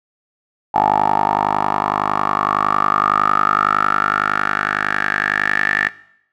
10% pulse tone with band-pass filter sweep, 50.9 Hz, G#1, 34 cents flat, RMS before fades -17 dBFS, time 0.74-5.89 s, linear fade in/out 10 ms, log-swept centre 860 to 1800 Hz, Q 8.5, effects noise-tail reverb RT60 0.7 s tail -19 dB re dry

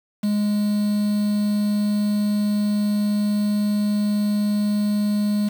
triangle tone with quantisation, 207.7 Hz, G#3, in tune, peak -16 dBFS, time 0.23-5.49 s, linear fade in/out 10 ms, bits 6, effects none

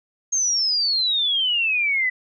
sine exponential sweep, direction down, 6500 to 1975.5 Hz, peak -18 dBFS, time 0.32-2.1 s, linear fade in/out 10 ms, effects none

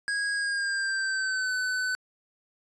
square tone with pitch glide, 1645 to 1508.5 Hz, G#6 to F#6, -17 to +33 cents, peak -27 dBFS, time 0.08-1.95 s, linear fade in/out 0 ms, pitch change -150 cents, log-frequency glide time 0.34-1.53 s, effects resampled to 22050 Hz

